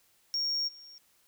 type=tone with level steps; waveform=triangle; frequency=5550 Hz; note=F8; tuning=12 cents flat; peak=-27 / -47 dBFS; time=0.34-0.98 s; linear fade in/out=0 ms; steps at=0.67 s; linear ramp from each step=20 ms; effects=white hiss -67 dBFS RMS until 1.27 s